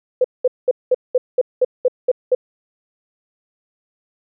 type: tone bursts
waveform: sine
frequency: 505 Hz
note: B4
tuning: 39 cents sharp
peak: -10 dBFS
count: 10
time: 0.21-2.35 s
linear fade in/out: 5 ms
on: 34 ms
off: 200 ms
effects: none